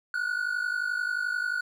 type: tone pair together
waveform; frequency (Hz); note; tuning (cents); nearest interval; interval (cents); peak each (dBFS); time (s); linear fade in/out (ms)
triangle; 1441 / 1492.4; F#6 / F#6; -46 / +14; minor second; 60; -28; 0.14-1.61; 2
effects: none